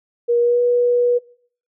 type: tone with pitch glide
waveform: sine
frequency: 475.3 to 485.8 Hz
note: A#4 to B4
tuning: +34 to -29 cents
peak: -13 dBFS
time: 0.28-1.19 s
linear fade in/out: 20 ms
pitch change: +37 cents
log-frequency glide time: 0.39-0.6 s
effects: noise-tail reverb RT60 0.5 s tail -20 dB re dry